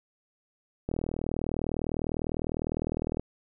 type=click train; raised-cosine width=2 ms; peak=-17 dBFS; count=93; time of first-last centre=0.89-3.196 s; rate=39.9 Hz; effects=none